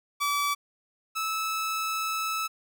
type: tone pair in turn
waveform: sawtooth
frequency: 1151 / 1305.8 Hz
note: D6 / E6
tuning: -35 / -17 cents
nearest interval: major second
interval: 218 cents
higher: second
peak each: -21 / -24 dBFS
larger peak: first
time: 0.2-0.55 / 1.15-2.48 s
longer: second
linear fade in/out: 20 ms
effects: none